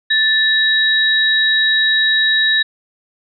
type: tone pair together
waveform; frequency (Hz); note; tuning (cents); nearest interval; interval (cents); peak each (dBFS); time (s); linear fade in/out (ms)
sine; 1760 / 3830; A6 / A#7; 0 / +46; octave + minor second; 1346; -14; 0.1-2.63; 10
effects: none